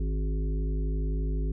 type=harmonic tone with a mistuned harmonic; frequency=51.8 Hz; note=G#1; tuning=4 cents flat; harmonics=1 / 3 / 5 / 7 / 8; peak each=-26 / -36 / -40 / -43 / -44 dBFS; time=0-1.52 s; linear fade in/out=5 ms; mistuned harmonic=5; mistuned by=+35 cents; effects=none